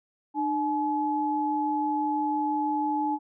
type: tone pair together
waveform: sine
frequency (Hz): 301 / 853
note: D4 / G#5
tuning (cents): +43 / +46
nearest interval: octave + tritone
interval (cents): 1803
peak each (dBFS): -28 / -26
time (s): 0.34-3.19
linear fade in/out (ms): 50
effects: none